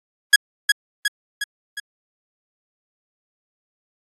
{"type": "tone with echo", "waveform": "sawtooth", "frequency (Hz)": 1663, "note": "G#6", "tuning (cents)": 2, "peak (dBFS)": -3, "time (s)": [0.33, 0.36], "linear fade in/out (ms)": 5, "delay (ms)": 360, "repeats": 4, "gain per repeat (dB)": -5, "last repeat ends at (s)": 1.8, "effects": ["AAC 32 kbps"]}